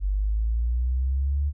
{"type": "linear sweep", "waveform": "sine", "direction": "up", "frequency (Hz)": [47.14, 73.42], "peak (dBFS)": -21, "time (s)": [0, 1.53], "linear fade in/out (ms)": 50, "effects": []}